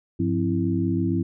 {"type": "tone cluster", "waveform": "sine", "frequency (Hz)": [100.9, 176.2, 264.5, 331.1], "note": ["G#2", "F3", "C4", "E4"], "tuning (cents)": [-49, 16, 19, 8], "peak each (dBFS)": -26, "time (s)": [0.19, 1.23], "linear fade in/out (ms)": 10, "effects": []}